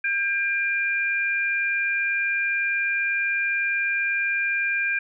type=tone pair together; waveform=sine; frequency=1602 / 2393 Hz; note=G6 / D7; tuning=+37 / +32 cents; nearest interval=perfect fifth; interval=695 cents; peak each=-24 dBFS; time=0.04-4.99 s; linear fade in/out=5 ms; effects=none